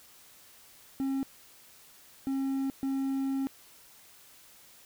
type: tone bursts at uneven times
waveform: triangle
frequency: 270 Hz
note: C#4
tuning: 45 cents flat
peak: -26 dBFS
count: 3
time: 1-1.23 / 2.27-2.7 / 2.83-3.47 s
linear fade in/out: 0 ms
effects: white hiss -56 dBFS RMS until 4.85 s